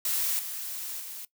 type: noise with level steps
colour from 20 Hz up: blue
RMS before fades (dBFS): -28 / -36 / -40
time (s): 0.05-1.25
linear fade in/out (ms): 2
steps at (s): 0.39 / 1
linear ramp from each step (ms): 2
effects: noise-tail reverb RT60 0.1 s tail -19 dB re dry